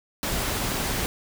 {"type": "noise", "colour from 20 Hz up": "pink", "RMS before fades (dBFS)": -27, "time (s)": [0.23, 1.06], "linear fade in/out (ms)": 0, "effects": []}